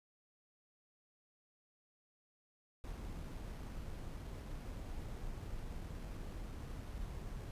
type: noise with sample-and-hold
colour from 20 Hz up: brown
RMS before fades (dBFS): -45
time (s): 2.84-7.51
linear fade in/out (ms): 0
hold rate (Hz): 7350
effects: resampled to 32000 Hz